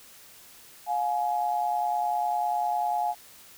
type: tone pair together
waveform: sine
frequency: 711 / 841 Hz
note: F5 / G#5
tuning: +31 / +22 cents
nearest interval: minor third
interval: 291 cents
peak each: -27 dBFS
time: 0.86-3.15 s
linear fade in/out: 50 ms
effects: white hiss -51 dBFS RMS until 3.57 s